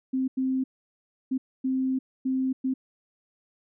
sine tone bursts at uneven times, 261.6 Hz, C4, in tune, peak -23 dBFS, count 6, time 0.13-0.28 / 0.37-0.64 / 1.31-1.38 / 1.64-1.99 / 2.25-2.53 / 2.64-2.74 s, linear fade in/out 10 ms, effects none

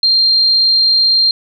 sine tone, 4186 Hz, C8, in tune, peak -8 dBFS, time 0.03-1.31 s, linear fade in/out 2 ms, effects none

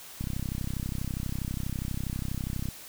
click train, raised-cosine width 5 ms, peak -20 dBFS, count 81, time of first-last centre 0.21-2.687 s, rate 32.3 Hz, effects white hiss -46 dBFS RMS until 2.88 s

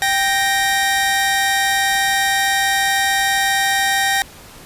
sawtooth tone pair together, 784 / 1864.7 Hz, G5 / A#6, 0 / 0 cents, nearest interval octave + minor third, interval 1500 cents, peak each -14 dBFS, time 0.02-4.22 s, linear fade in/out 0 ms, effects pink hiss -40 dBFS RMS until 4.65 s + resampled to 32000 Hz

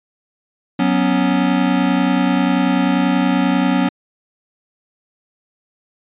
square chord, F# suspended fourth, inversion none, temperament equal, 185 / 246.9 / 277.2 Hz, F#3 / B3 / C#4, 0 / 0 / 0 cents, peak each -19 / -19 / -18 dBFS, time 0.79-3.89 s, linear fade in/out 5 ms, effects resampled to 8000 Hz

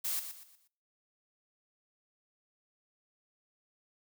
blue noise with echo, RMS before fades -34 dBFS, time 0.04-0.2 s, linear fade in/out 10 ms, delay 120 ms, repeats 4, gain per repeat -9 dB, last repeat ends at 0.68 s, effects noise-tail reverb RT60 0.6 s tail -24 dB re dry

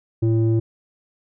square tone with low-pass filter, 112.7 Hz, A2, 42 cents sharp, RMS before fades -18 dBFS, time 0.22-0.6 s, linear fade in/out 10 ms, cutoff 310 Hz, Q 2.4, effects none

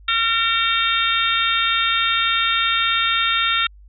harmonic tone, 456.4 Hz, A#4, 37 cents flat, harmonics 3 / 4 / 5 / 6 / 7 / 8, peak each -21 / -26 / -25 / -25 / -27 / -21 dBFS, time 0.08-3.67 s, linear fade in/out 5 ms, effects added 50 Hz sine -42 dBFS peak until 3.88 s

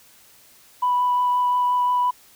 sine tone with vibrato, 987.8 Hz, B5, in tune, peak -16 dBFS, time 0.82-2.11 s, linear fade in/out 10 ms, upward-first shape triangle, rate 5.7 Hz, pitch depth 10 cents each way, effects tanh soft clip ceiling -13 dBFS + white hiss -52 dBFS RMS until 2.35 s

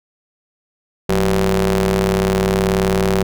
sawtooth ring-modulated tone, 100.4 Hz, G2, 42 cents sharp, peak -7 dBFS, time 1.09-3.23 s, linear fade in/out 5 ms, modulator 282 Hz, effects none

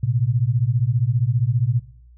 sine beating tone pair, 113.2 / 128.2 Hz, A2 / C3, +50 / -35 cents, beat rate 15 Hz, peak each -20 dBFS, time 0.03-1.8 s, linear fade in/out 5 ms, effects noise-tail reverb RT60 0.6 s tail -19 dB re dry + added 60 Hz sine -45 dBFS peak until 2.17 s

